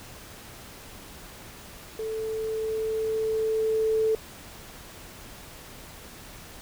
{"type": "tone with level ramp", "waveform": "sine", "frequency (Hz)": 440.1, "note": "A4", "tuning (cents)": 0, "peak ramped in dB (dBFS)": [-29, -20], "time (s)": [1.99, 4.15], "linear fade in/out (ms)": 2, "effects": ["pink hiss -45 dBFS RMS until 6.61 s"]}